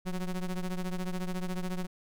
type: ring-modulated tone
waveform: square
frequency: 92.5 Hz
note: F#2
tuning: in tune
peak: -29 dBFS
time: 0.05-1.87 s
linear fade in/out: 20 ms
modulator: 85.5 Hz
effects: none